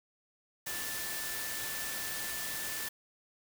sine tone in noise, 1760 Hz, A6, in tune, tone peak -43 dBFS, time 0.66-2.89 s, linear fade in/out 10 ms, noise white, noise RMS -38 dBFS, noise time 0.66-2.89 s, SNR -8 dB, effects none

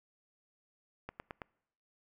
click train, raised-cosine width 0.5 ms, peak -26 dBFS, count 4, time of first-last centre 1.09-1.418 s, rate 9.15 Hz, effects noise-tail reverb RT60 0.8 s tail -25 dB re dry

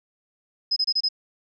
sine tone bursts, 5070 Hz, D#8, 32 cents sharp, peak -19 dBFS, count 5, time 0.71-1.088 s, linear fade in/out 10 ms, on 54 ms, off 27 ms, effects none

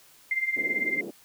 sine tone with tremolo, 2093 Hz, C7, in tune, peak -21 dBFS, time 0.31-1.01 s, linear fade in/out 2 ms, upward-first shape triangle, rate 18 Hz, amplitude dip 85%
white band-pass noise, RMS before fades -38 dBFS, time 0.56-1.11 s, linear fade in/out 10 ms, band 230 to 410 Hz, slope 24 dB/octave
effects white hiss -56 dBFS RMS until 1.24 s

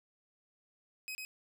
sawtooth tone with echo, 2530 Hz, D#7, 28 cents sharp, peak -36 dBFS, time 1.08-1.15 s, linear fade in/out 0 ms, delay 100 ms, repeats 1, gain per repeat -2 dB, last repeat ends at 1.25 s, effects none

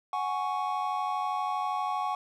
triangle chord, F# suspended second, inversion none, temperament just, 740 / 832.5 / 1110 Hz, F#5 / G#5 / C#6, 0 / +4 / +2 cents, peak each -31 / -31 / -30 dBFS, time 0.13-2.15 s, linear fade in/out 2 ms, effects none

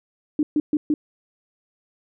sine tone bursts, 300 Hz, D4, 37 cents sharp, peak -16 dBFS, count 4, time 0.39-0.94 s, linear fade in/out 2 ms, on 40 ms, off 130 ms, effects none

